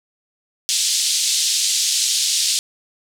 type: band-pass noise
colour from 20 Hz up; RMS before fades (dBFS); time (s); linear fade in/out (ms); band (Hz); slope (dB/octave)
pink; -19; 0.69-2.59; 0; 3600 to 8900; 24
effects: none